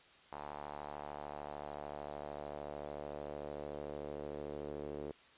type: tone with band-pass filter sweep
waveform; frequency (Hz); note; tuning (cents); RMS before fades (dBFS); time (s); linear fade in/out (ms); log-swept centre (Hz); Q
sawtooth; 73.42; D2; 0; -45; 0.32-5.12; 5; 880 to 430; 2.6
effects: white hiss -62 dBFS RMS until 5.37 s + resampled to 8000 Hz